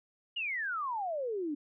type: exponential sweep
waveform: sine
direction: down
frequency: 2928 to 280 Hz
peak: -32 dBFS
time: 0.36-1.55 s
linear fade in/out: 10 ms
effects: none